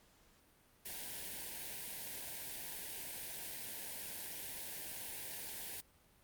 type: band-stop noise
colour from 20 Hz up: white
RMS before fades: -45 dBFS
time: 0.85-5.81 s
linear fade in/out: 10 ms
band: 1000 to 1500 Hz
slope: 96 dB/octave
effects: pink hiss -68 dBFS RMS until 6.23 s + Opus 48 kbps